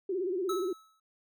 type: tone with vibrato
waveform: sine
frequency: 370 Hz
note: F#4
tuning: in tune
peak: -29 dBFS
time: 0.09-0.73 s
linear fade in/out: 5 ms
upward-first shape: sine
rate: 17 Hz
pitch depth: 120 cents each way
type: tone with exponential decay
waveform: square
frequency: 1298 Hz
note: E6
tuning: 27 cents flat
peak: -32 dBFS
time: 0.49-1 s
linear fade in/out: 5 ms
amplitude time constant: 110 ms
effects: none